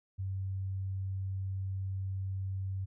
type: tone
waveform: sine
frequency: 95.8 Hz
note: G2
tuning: 39 cents flat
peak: -33 dBFS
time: 0.18-2.86 s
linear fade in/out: 20 ms
effects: none